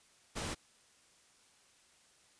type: noise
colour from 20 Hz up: pink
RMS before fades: -39 dBFS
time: 0.35-0.55 s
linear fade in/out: 20 ms
effects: white hiss -66 dBFS RMS until 2.39 s + resampled to 22050 Hz